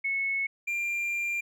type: tone pair in turn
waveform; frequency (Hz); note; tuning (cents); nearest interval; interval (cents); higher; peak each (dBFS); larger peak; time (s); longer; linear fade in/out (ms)
sine / triangle; 2198 / 2385; C#7 / D7; -15 / +26; minor second; 141; second; -26; neither; 0.04-0.47 / 0.67-1.41; second; 10
effects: none